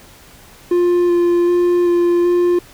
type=tone with vibrato; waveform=triangle; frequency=349.9 Hz; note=F4; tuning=3 cents sharp; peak=-9 dBFS; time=0.71-2.59 s; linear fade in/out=5 ms; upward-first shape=square; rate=1.3 Hz; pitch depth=10 cents each way; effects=pink hiss -43 dBFS RMS until 2.73 s